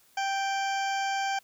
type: harmonic tone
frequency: 784 Hz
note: G5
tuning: in tune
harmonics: 1 / 2 / 3 / 4 / 6 / 7 / 8 / 9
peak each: -28 / -34 / -38 / -40 / -44 / -45 / -46 / -47 dBFS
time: 0.17-1.39 s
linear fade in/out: 5 ms
effects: white hiss -62 dBFS RMS until 1.43 s